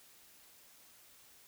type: silence
effects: white hiss -61 dBFS RMS until 1.47 s